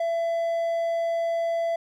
triangle tone, 670 Hz, E5, 28 cents sharp, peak -21 dBFS, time 0-1.76 s, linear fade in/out 5 ms, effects none

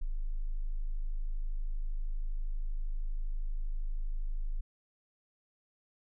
sine tone, 26.3 Hz, G#0, 23 cents sharp, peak -30 dBFS, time 0.01-4.61 s, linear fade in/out 10 ms, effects none

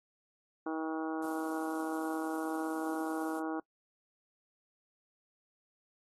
harmonic tone, 159.4 Hz, D#3, 42 cents sharp, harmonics 2 / 3 / 4 / 5 / 6 / 7 / 8 / 9, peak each -35 / -43 / -46 / -42 / -48 / -46 / -50 / -47 dBFS, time 0.66-3.6 s, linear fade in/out 5 ms
violet noise, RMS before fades -49 dBFS, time 1.22-3.4 s, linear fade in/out 5 ms
effects noise-tail reverb RT60 0.1 s tail -25 dB re dry + AAC 32 kbps

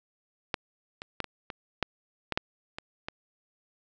clicks, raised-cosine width 0.3 ms, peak -11 / -22 / -13 / -22 / -20 / -9 / -13 / -9 / -21 / -18 dBFS, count 10, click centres 0.542 / 1.019 / 1.203 / 1.243 / 1.502 / 1.827 / 2.323 / 2.375 / 2.785 / 3.085 s, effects resampled to 16000 Hz + 7-bit

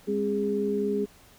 sine tone cluster, 203.8 / 267.8 / 411.9 Hz, G#3 / C4 / G#4, -32 / +40 / -14 cents, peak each -29 / -33 / -26 dBFS, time 0.07-1.06 s, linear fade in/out 20 ms, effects pink hiss -55 dBFS RMS until 1.38 s

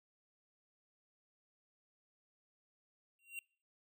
square tone with exponential growth, 2753 Hz, F7, 25 cents flat, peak -40 dBFS, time 3.19-3.39 s, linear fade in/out 1 ms, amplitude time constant 43 ms, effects noise-tail reverb RT60 0.5 s tail -26 dB re dry

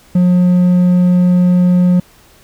sine tone with hard clipping, 179.3 Hz, F3, 46 cents sharp, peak -8 dBFS, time 0.15-2 s, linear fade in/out 5 ms, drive 3 dB, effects pink hiss -46 dBFS RMS until 2.43 s

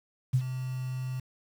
sine tone with ADSR envelope, 128.4 Hz, C3, 32 cents flat, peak -19 dBFS, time 0.33-1.2 s, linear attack 16 ms, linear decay 67 ms, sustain -12 dB, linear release 4 ms, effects 8-bit

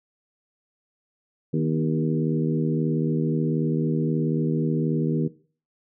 harmonic tone with a mistuned harmonic, 78.5 Hz, D#2, 16 cents sharp, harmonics 2 / 3 / 4 / 5 / 6, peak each -23 / -27 / -29 / -31 / -33 dBFS, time 1.53-5.28 s, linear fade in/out 10 ms, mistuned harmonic 3, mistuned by +39 cents, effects noise-tail reverb RT60 0.4 s tail -17 dB re dry

